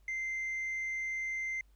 sine tone with tanh clipping, 2083 Hz, C7, 8 cents flat, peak -34 dBFS, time 0.08-1.61 s, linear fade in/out 2 ms, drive 1 dB, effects added 50 Hz sine -60 dBFS peak until 1.75 s + pink hiss -75 dBFS RMS until 1.75 s

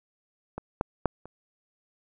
clicks, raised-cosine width 1 ms, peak -20 / -11 / -8 / -29 dBFS, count 4, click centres 0.58 / 0.811 / 1.057 / 1.256 s, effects none

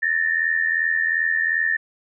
sine tone pair together, 1755 / 1837.7 Hz, A6 / A#6, -5 / -25 cents, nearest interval minor second, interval 80 cents, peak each -21 dBFS, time 0.02-1.77 s, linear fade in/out 10 ms, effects none

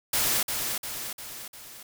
white noise with echo, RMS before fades -25 dBFS, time 0.13-0.43 s, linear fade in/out 5 ms, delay 350 ms, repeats 4, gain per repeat -5 dB, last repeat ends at 1.83 s, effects none

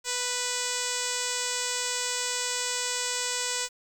5% pulse tone with low-pass filter, 493.9 Hz, B4, in tune, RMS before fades -30 dBFS, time 0.04-3.69 s, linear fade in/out 50 ms, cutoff 8100 Hz, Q 6, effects 8-bit

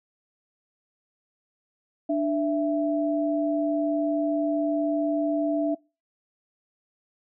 sine tone pair together, 295.9 / 663 Hz, D4 / E5, +13 / +10 cents, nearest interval octave + major second, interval 1397 cents, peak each -24 / -25 dBFS, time 2.09-5.75 s, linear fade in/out 10 ms, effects noise-tail reverb RT60 0.3 s tail -25 dB re dry

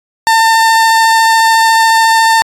30% pulse tone with vibrato, 900 Hz, A5, 39 cents sharp, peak -3 dBFS, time 0.27-2.42 s, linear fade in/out 0 ms, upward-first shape sine, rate 14 Hz, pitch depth 9 cents each way, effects low-pass 12000 Hz 12 dB/octave + AAC 64 kbps

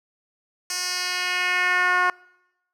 10% pulse tone with band-pass filter sweep, 361.4 Hz, F#4, 41 cents flat, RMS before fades -23 dBFS, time 0.7-2.1 s, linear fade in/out 2 ms, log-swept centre 6500 to 1200 Hz, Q 1.7, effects noise-tail reverb RT60 0.9 s tail -24 dB re dry

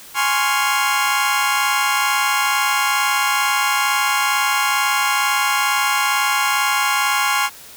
25% pulse chord, Db major seventh, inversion second, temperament equal, 830.6 / 1046.5 / 1108.7 / 1396.9 Hz, Ab5 / C6 / Db6 / F6, 0 / 0 / 0 / 0 cents, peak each -18 dBFS, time 0.14-7.5 s, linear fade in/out 50 ms, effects white hiss -40 dBFS RMS until 7.76 s

